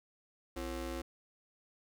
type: ring-modulated tone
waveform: 25% pulse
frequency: 199.6 Hz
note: G3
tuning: 32 cents sharp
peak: -31 dBFS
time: 0.56-1.02 s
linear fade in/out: 10 ms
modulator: 140 Hz
effects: none